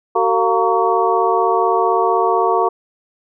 sine tone cluster, 378.8 / 454.6 / 702 / 923 / 1127 Hz, F#4 / A#4 / F5 / A#5 / C#6, +41 / -43 / +9 / -17 / +28 cents, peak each -19 dBFS, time 0.15-2.69 s, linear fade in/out 10 ms, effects none

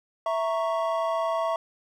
triangle chord, A# diminished, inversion second, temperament equal, 659.3 / 932.3 / 1108.7 Hz, E5 / A#5 / C#6, 0 / 0 / 0 cents, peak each -24 / -30 / -28 dBFS, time 0.26-1.56 s, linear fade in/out 2 ms, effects none

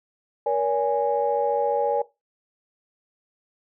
sine tone cluster, 473.5 / 568 / 827 Hz, A#4 / C#5 / G#5, +27 / +42 / -8 cents, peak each -24 dBFS, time 0.46-2.02 s, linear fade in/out 5 ms, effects noise-tail reverb RT60 0.2 s tail -17 dB re dry + tanh soft clip ceiling -10 dBFS

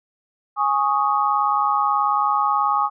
sine chord, Ab suspended fourth, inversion none, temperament just, 830.6 / 1107.5 / 1245.9 Hz, Ab5 / Db6 / Eb6, 0 / -2 / +2 cents, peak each -21 dBFS, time 0.56-2.9 s, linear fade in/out 50 ms, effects none

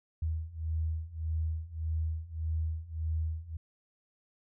sine beating tone pair, 79 / 80.7 Hz, D#2 / E2, +27 / -36 cents, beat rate 1.7 Hz, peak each -35 / -33 dBFS, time 0.22-3.57 s, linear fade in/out 5 ms, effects none

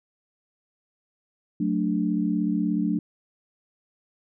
sine chord, D major, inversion first, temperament just, 183.54 / 220.2 / 293.7 Hz, F#3 / A3 / D4, -14 / +2 / 0 cents, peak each -26 dBFS, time 1.6-2.99 s, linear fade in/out 5 ms, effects none

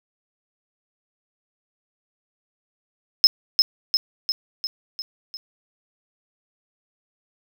triangle tone with echo, 5170 Hz, E8, 34 cents flat, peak -7 dBFS, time 3.24-3.27 s, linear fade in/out 0 ms, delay 350 ms, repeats 6, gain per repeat -4 dB, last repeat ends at 5.37 s, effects none

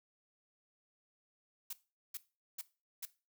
blue noise bursts, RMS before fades -42 dBFS, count 4, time 1.7-3.054 s, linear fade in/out 5 ms, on 31 ms, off 410 ms, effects noise-tail reverb RT60 0.3 s tail -17 dB re dry

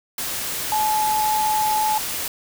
sine tone in noise, 858 Hz, A5, 44 cents flat, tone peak -18 dBFS, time 0.72-1.98 s, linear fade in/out 2 ms, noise white, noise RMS -27 dBFS, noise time 0.18-2.28 s, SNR +6 dB, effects none

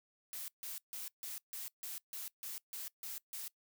blue noise bursts, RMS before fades -44 dBFS, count 11, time 0.33-3.48 s, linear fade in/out 0 ms, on 150 ms, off 150 ms, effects noise-tail reverb RT60 0.1 s tail -21 dB re dry

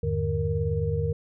sine tone cluster, 82.2 / 100.9 / 150.5 / 465.7 Hz, E2 / G#2 / D3 / A#4, -4 / -49 / +43 / -2 cents, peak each -29 dBFS, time 0.03-1.13 s, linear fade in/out 5 ms, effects none

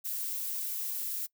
violet noise, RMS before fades -35 dBFS, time 0.04-1.27 s, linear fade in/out 20 ms, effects noise-tail reverb RT60 0.1 s tail -23 dB re dry

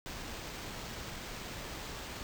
pink noise with sample-and-hold, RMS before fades -43 dBFS, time 0.06-2.23 s, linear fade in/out 0 ms, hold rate 11025 Hz, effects none

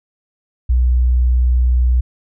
sine tone, 61.74 Hz, B1, in tune, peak -10 dBFS, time 0.69-2.01 s, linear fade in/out 10 ms, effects none

